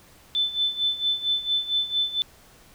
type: tone with tremolo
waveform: sine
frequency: 3520 Hz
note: A7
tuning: in tune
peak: -19 dBFS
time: 0.35-2.22 s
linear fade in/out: 0 ms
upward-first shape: sine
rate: 4.4 Hz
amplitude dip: 80%
effects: pink hiss -53 dBFS RMS until 2.74 s